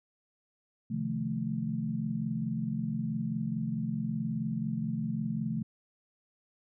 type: chord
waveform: sine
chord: F dominant seventh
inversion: second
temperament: equal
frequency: 130.81 / 155.56 / 174.61 / 220 Hz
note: C3 / Eb3 / F3 / A3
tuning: 0 / 0 / 0 / 0 cents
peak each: -37 / -37 / -37 / -33 dBFS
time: 0.9-5.63 s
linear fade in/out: 10 ms
effects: none